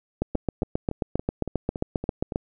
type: two click trains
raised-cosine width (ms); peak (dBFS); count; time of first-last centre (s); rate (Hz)
2; -17 / -10; 8 / 17; 0.35-2.322 / 0.22-2.359; 3.55 / 7.48
effects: none